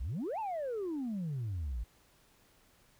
sine exponential two-way sweep, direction up then down, 51.7 to 922 to 51.7 Hz, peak -32 dBFS, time 0-1.84 s, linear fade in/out 10 ms, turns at 0.39 s, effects tanh soft clip ceiling -32 dBFS + pink hiss -66 dBFS RMS until 2.99 s

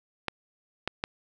clicks, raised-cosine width 0.3 ms, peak -12 dBFS, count 3, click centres 0.283 / 0.876 / 1.039 s, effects none

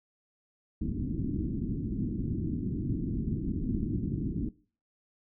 white low-pass noise, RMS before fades -32 dBFS, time 0.81-4.49 s, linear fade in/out 5 ms, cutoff 310 Hz, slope 48 dB/octave, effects noise-tail reverb RT60 0.4 s tail -19 dB re dry

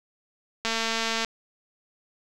click train, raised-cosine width 0.2 ms, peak -10 dBFS, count 136, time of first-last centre 0.65-1.247 s, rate 226 Hz, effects none

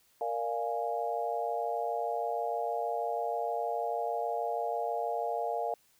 sine chord, Bb dominant seventh, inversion none, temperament equal with one note detuned, 466.2 / 592.1 / 698.5 / 830.6 Hz, Bb4 / D5 / F5 / Ab5, 0 / +14 / 0 / 0 cents, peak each -36 / -38 / -33 / -37 dBFS, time 0.21-5.74 s, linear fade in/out 2 ms, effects white hiss -67 dBFS RMS until 5.99 s

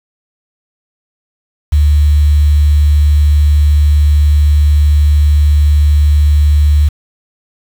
sine tone with quantisation, 73.9 Hz, D2, 11 cents sharp, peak -5 dBFS, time 1.72-6.89 s, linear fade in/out 10 ms, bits 5, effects none

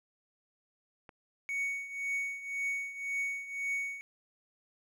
click, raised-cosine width 0.5 ms, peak -34 dBFS, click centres 1.092 s
triangle tone with tremolo, 2230 Hz, C#7, 10 cents sharp, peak -28 dBFS, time 1.49-4.01 s, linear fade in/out 0 ms, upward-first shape triangle, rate 1.9 Hz, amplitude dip 80%
effects none

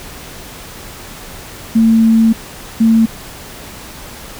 sine tone bursts at uneven times, 225.1 Hz, A3, 40 cents sharp, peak -6 dBFS, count 2, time 1.75-2.33 / 2.8-3.06 s, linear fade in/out 10 ms, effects pink hiss -32 dBFS RMS until 4.39 s

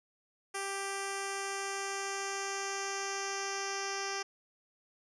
10% pulse tone with low-pass filter sweep, 393.3 Hz, G4, 6 cents sharp, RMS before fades -37 dBFS, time 0.54-4.23 s, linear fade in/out 10 ms, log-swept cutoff 9000 to 5600 Hz, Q 2.9, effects none

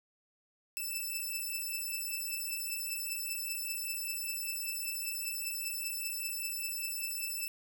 5% pulse beating tone pair, 2637 / 2642.1 Hz, E7 / E7, 0 / +3 cents, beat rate 5.1 Hz, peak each -29 dBFS, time 0.77-7.48 s, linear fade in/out 0 ms, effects none

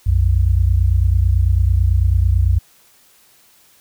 sine tone pair together, 61.2 / 90.25 Hz, B1 / F#2, -15 / -43 cents, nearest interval perfect fifth, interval 672 cents, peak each -14 dBFS, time 0.06-2.59 s, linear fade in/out 10 ms, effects white hiss -52 dBFS RMS until 3.8 s

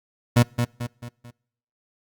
30% pulse tone with echo, 120 Hz, B2, 49 cents flat, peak -10 dBFS, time 0.36-0.43 s, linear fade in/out 10 ms, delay 220 ms, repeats 4, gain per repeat -7 dB, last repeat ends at 1.31 s, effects noise-tail reverb RT60 0.7 s tail -26 dB re dry + Opus 48 kbps

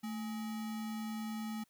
sine tone with sample-and-hold, 220 Hz, A3, in tune, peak -37 dBFS, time 0.03-1.64 s, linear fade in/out 10 ms, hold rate 1050 Hz, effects white hiss -74 dBFS RMS until 1.69 s

